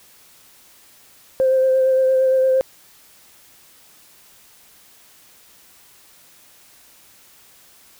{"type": "tone with vibrato", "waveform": "sine", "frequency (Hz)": 523.3, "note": "C5", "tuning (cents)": 0, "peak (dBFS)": -12, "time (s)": [1.4, 2.61], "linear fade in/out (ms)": 0, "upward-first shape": "sine", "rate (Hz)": 8.7, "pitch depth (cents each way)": 16, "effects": ["tanh soft clip ceiling -8 dBFS", "white hiss -50 dBFS RMS until 7.99 s"]}